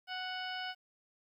harmonic tone with a mistuned harmonic, 740 Hz, F#5, in tune, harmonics 1 / 2 / 3 / 4 / 5 / 6 / 7, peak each -42 / -42 / -48 / -43 / -56 / -53 / -49 dBFS, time 0.07-0.75 s, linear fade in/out 50 ms, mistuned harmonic 7, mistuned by -25 cents, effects 12-bit

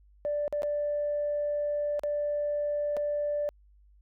sine tone with dropouts, 587.3 Hz, D5, in tune, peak -26 dBFS, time 0.25-3.49 s, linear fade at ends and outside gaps 0 ms, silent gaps 0.479-0.526 / 0.621-0.632 / 1.994-2.035 / 2.967-2.971 s, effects tanh soft clip ceiling -22 dBFS + added 50 Hz sine -56 dBFS peak until 4.01 s

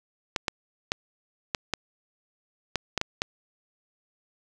clicks, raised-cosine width 0.2 ms, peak -8 dBFS, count 9, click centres 0.362 / 0.482 / 0.919 / 1.548 / 1.737 / 2.757 / 2.977 / 3.014 / 3.219 s, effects none

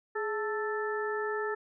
harmonic tone with a mistuned harmonic, 440 Hz, A4, in tune, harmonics 1 / 2 / 3 / 4, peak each -32 / -39 / -38 / -37 dBFS, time 0.15-1.55 s, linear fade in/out 10 ms, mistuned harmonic 1, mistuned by -74 cents, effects none

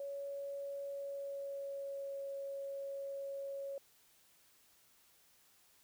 sine tone with pitch glide, 560 to 553.2 Hz, C#5 to C#5, +18 to -4 cents, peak -40 dBFS, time 0-3.78 s, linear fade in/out 2 ms, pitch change -22 cents, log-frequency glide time 0.87-2.19 s, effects white hiss -68 dBFS RMS until 5.83 s

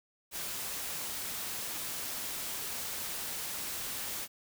white noise, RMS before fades -38 dBFS, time 0.31-4.28 s, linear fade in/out 50 ms, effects none

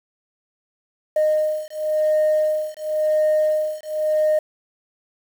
sine beating tone pair, 615 / 615.94 Hz, D#5 / D#5, -20 / -18 cents, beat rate 0.94 Hz, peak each -19 dBFS, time 1.16-4.39 s, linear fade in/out 5 ms, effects tanh soft clip ceiling -12 dBFS + 7-bit

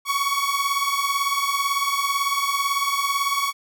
sawtooth beating tone pair, 1110 / 1128 Hz, C#6 / C#6, +2 / +30 cents, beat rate 18 Hz, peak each -20 dBFS, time 0.05-3.53 s, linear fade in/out 50 ms, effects none

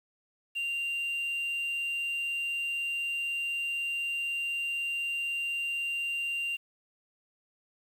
sine tone, 2778 Hz, F7, 10 cents flat, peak -27 dBFS, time 0.55-6.57 s, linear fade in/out 20 ms, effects tanh soft clip ceiling -29 dBFS + 9-bit

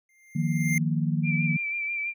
square tone with exponential growth, 2104 Hz, C7, 9 cents sharp, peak -24 dBFS, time 0.09-0.78 s, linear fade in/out 2 ms, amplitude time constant 150 ms
sine chord, Eb suspended second, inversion none, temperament equal, 155.56 / 174.61 / 233.1 Hz, Eb3 / F3 / Bb3, 0 / 0 / 0 cents, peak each -25 / -28 / -30 dBFS, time 0.35-1.57 s, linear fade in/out 10 ms
sine tone with vibrato, 2349 Hz, D7, in tune, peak -27 dBFS, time 1.23-2.14 s, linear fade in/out 50 ms, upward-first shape sine, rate 6.1 Hz, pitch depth 35 cents each way
effects none

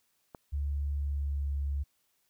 click, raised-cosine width 1 ms, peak -29 dBFS, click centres 0.348 s
sine tone with pitch glide, 71.4 to 70.42 Hz, D2 to C#2, -48 to +28 cents, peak -29 dBFS, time 0.52-1.84 s, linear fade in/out 20 ms, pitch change -24 cents, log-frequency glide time 0.95-1.52 s
effects white hiss -74 dBFS RMS until 2.29 s

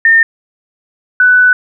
sine tone pair in turn, 1817 / 1492.8 Hz, A#6 / F#6, -45 / +15 cents, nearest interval minor third, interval 340 cents, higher first, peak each -4 dBFS, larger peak neither, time 0.05-0.23 / 1.2-1.53 s, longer second, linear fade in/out 2 ms, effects none

